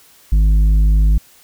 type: tone with tanh clipping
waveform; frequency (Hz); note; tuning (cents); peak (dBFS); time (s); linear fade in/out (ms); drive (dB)
sine; 51.91; G#1; 0; -10; 0.32-1.18; 5; 7
effects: white hiss -48 dBFS RMS until 1.43 s